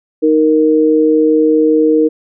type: tone pair together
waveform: sine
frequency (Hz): 311.2 / 466.2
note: D#4 / A#4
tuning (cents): 0 / 0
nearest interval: perfect fifth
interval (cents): 700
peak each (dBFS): -10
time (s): 0.22-2.09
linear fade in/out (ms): 20
effects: none